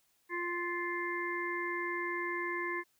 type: harmonic tone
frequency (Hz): 349.2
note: F4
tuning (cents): 0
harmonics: 1 / 3 / 5 / 6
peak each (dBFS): -38 / -39 / -39 / -39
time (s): 0.29-2.84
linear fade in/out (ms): 50
effects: white hiss -73 dBFS RMS until 2.99 s